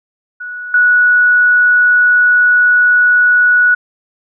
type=tone with level steps; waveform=sine; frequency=1468 Hz; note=F#6; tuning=14 cents flat; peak=-22 / -6 dBFS; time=0.4-3.75 s; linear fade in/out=10 ms; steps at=0.74 s; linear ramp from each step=2 ms; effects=none